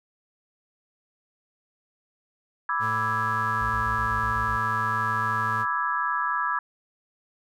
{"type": "chord", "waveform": "sine", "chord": "E dominant seventh", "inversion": "second", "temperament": "equal", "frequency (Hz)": [987.8, 1174.7, 1318.5, 1661.2], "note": ["B5", "D6", "E6", "G#6"], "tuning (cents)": [0, 0, 0, 0], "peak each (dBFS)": -29, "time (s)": [2.69, 6.59], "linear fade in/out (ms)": 2}
{"type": "tone", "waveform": "35% pulse", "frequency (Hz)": 110.8, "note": "A2", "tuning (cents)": 13, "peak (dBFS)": -31, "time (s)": [2.79, 5.66], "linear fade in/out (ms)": 50}
{"type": "tone bursts", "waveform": "sine", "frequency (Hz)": 58.1, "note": "A#1", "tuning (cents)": -5, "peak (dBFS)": -32, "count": 8, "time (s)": [3.61, 4.57], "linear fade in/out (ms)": 5, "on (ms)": 92, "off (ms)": 32}
{"effects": []}